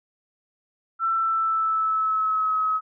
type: tone with pitch glide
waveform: sine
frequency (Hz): 1339 to 1278.5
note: E6 to D#6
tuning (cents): +27 to +47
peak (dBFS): -20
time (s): 0.99-2.81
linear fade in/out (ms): 50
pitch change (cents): -80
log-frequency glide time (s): 1.11-2.55
effects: none